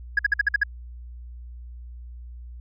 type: tone bursts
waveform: sine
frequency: 1661.2 Hz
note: G#6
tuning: in tune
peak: -14 dBFS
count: 7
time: 0.17-0.635 s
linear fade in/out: 5 ms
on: 21 ms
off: 53 ms
effects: tanh soft clip ceiling -13 dBFS + added 60 Hz sine -37 dBFS peak until 2.6 s